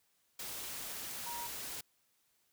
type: tone in noise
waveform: sine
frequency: 948 Hz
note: A#5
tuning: 29 cents sharp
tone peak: -42 dBFS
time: 1.26-1.47 s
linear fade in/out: 5 ms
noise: white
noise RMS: -43 dBFS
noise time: 0.39-1.81 s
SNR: -2 dB
effects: white hiss -75 dBFS RMS until 2.52 s